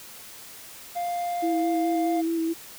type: tone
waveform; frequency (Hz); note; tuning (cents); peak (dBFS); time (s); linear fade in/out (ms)
triangle; 700; F5; +4; -24; 0.95-2.22; 20
type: tone with vibrato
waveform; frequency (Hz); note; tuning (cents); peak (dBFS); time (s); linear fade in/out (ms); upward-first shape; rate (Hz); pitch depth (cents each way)
sine; 328.9; E4; -4; -23; 1.42-2.54; 20; square; 4.7; 16
effects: white hiss -44 dBFS RMS until 2.78 s